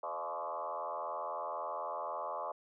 sine tone with frequency modulation, 856 Hz, A5, 48 cents flat, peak -36 dBFS, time 0.03-2.52 s, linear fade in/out 5 ms, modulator 81.9 Hz, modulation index 4, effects none

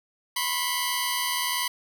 15% pulse tone cluster, 988 / 1069 / 3044 / 4730 Hz, B5 / C6 / F#7 / D8, 0 / +37 / +48 / +12 cents, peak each -22 / -25 / -26 / -26 dBFS, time 0.36-1.68 s, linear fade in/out 5 ms, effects none

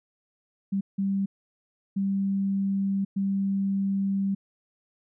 sine tone bursts at uneven times, 196 Hz, G3, in tune, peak -23 dBFS, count 4, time 0.72-0.81 / 0.98-1.26 / 1.96-3.05 / 3.16-4.35 s, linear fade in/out 10 ms, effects none

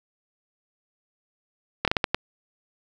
slowing click train, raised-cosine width 0.3 ms, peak -4 dBFS, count 6, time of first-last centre 1.85-2.146 s, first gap 27 ms, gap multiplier 1.4, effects 7-bit

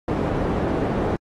white low-pass noise, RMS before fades -23 dBFS, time 0.08-1.16 s, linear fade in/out 2 ms, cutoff 480 Hz, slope 12 dB/octave, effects AAC 32 kbps

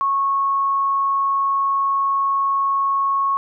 sine tone, 1100 Hz, C#6, 14 cents flat, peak -16 dBFS, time 0.01-3.37 s, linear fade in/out 0 ms, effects none

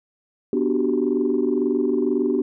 sine chord, G major seventh, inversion first, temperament equal, 246.9 / 293.7 / 370 / 392 Hz, B3 / D4 / F#4 / G4, 0 / 0 / 0 / 0 cents, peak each -23 dBFS, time 0.53-2.42 s, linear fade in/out 2 ms, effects tanh soft clip ceiling -10 dBFS

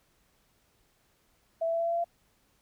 sine tone with pitch steps, 659.3 / 663.5 / 667.7 / 672 / 676.3 / 680.6 / 684.9 Hz, E5 / E5 / E5 / E5 / E5 / F5 / F5, 0 / +11 / +22 / +33 / +44 / -45 / -34 cents, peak -26 dBFS, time 1.61-2.044 s, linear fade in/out 10 ms, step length 62 ms, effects pink hiss -69 dBFS RMS until 2.61 s

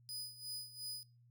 sawtooth tone with tremolo, 4978 Hz, D#8, in tune, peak -38 dBFS, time 0.09-1.03 s, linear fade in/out 0 ms, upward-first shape sine, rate 2.8 Hz, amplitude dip 80%, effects noise-tail reverb RT60 0.4 s tail -25 dB re dry + added 120 Hz sine -63 dBFS peak until 1.3 s

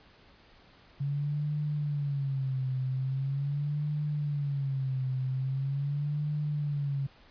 sine tone with vibrato, 139.3 Hz, C#3, 9 cents sharp, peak -28 dBFS, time 1-7.07 s, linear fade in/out 10 ms, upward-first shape sine, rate 0.42 Hz, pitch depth 120 cents each way, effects pink hiss -58 dBFS RMS until 7.3 s + resampled to 11025 Hz

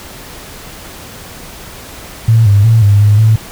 sine tone with pitch steps, 113.1 / 101.2 / 113 / 101.7 / 104 / 110 Hz, A2 / G#2 / A2 / G#2 / G#2 / A2, +48 / -44 / +47 / -36 / +3 / 0 cents, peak -4 dBFS, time 2.28-3.36 s, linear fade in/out 5 ms, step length 180 ms, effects pink hiss -31 dBFS RMS until 3.51 s

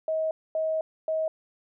sine tone bursts at uneven times, 635 Hz, D#5, 35 cents sharp, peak -24 dBFS, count 3, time 0.08-0.31 / 0.55-0.81 / 1.08-1.28 s, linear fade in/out 2 ms, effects none

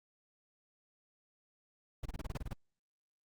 brown noise bursts, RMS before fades -38 dBFS, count 10, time 2.03-2.533 s, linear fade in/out 5 ms, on 26 ms, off 27 ms, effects Opus 48 kbps

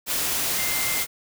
sine tone in noise, 2093 Hz, C7, in tune, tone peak -30 dBFS, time 0.55-1.06 s, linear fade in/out 50 ms, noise white, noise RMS -25 dBFS, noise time 0.06-1.07 s, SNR -8 dB, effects none

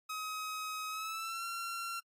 sawtooth tone with pitch glide, 1268 to 1366.9 Hz, D#6 to F6, +32 to -38 cents, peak -34 dBFS, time 0.09-2 s, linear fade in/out 10 ms, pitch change +130 cents, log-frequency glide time 0.89-1.45 s, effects AAC 48 kbps

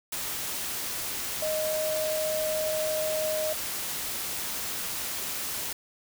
sine tone in noise, 622.3 Hz, D#5, in tune, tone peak -27 dBFS, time 1.42-3.53 s, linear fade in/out 5 ms, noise white, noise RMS -33 dBFS, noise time 0.12-5.73 s, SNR +3 dB, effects none

